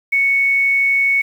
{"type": "tone with quantisation", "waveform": "sine", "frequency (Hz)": 2217, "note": "C#7", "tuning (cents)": 0, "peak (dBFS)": -12, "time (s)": [0.12, 1.22], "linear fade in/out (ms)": 10, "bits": 7, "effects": []}